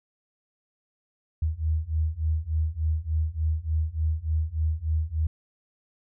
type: beating tone pair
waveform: sine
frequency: 77.2 / 80.6 Hz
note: D#2 / E2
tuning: -13 / -38 cents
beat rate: 3.4 Hz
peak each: -27 / -26 dBFS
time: 1.42-5.27 s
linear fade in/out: 5 ms
effects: none